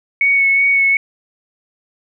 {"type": "tone with vibrato", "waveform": "sine", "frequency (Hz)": 2217, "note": "C#7", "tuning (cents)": 0, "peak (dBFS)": -10, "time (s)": [0.21, 0.97], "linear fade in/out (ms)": 2, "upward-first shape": "sine", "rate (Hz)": 2.7, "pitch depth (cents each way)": 16, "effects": []}